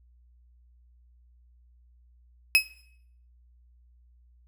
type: tone with exponential decay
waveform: 35% pulse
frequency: 2558 Hz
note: D#7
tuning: 47 cents sharp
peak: -11 dBFS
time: 2.55-2.68 s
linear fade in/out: 0 ms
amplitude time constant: 28 ms
effects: noise-tail reverb RT60 0.7 s tail -19 dB re dry + added 60 Hz sine -56 dBFS peak until 4.47 s